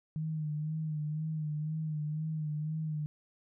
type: tone with vibrato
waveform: sine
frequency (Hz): 154.2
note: D#3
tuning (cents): -15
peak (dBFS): -32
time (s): 0.16-3.06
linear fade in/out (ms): 0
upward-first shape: sine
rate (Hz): 2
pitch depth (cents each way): 45
effects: none